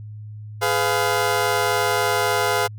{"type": "chord", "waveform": "20% pulse", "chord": "F diminished", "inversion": "first", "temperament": "just", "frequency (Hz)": [419.1, 502.9, 698.5], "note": ["Ab4", "Cb5", "F5"], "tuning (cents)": [16, 31, 0], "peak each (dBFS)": -18, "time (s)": [0.61, 2.68], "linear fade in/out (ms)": 20, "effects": ["added 106 Hz sine -33 dBFS peak until 2.78 s"]}